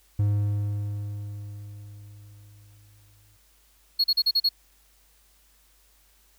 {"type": "tone with exponential decay", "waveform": "triangle", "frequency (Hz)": 102.8, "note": "G#2", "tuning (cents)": -17, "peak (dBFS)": -17, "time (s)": [0.19, 3.37], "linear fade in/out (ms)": 5, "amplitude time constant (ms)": 690}
{"type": "tone bursts", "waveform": "triangle", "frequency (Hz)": 4323, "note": "C#8", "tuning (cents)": -44, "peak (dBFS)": -17, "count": 6, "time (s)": [3.99, 4.491], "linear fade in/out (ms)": 10, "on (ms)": 51, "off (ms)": 39}
{"effects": ["added 50 Hz sine -62 dBFS peak until 6.38 s", "white hiss -62 dBFS RMS until 6.38 s"]}